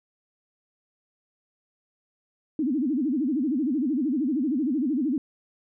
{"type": "tone with vibrato", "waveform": "sine", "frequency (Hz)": 277.2, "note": "C#4", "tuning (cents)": 0, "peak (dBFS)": -22, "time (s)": [2.59, 5.18], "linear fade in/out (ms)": 2, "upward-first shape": "sine", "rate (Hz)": 13, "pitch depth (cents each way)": 260, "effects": []}